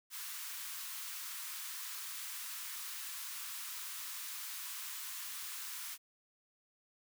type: high-pass noise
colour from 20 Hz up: white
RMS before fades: -44 dBFS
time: 0.1-5.98 s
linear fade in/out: 50 ms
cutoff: 970 Hz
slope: 48 dB/octave
effects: none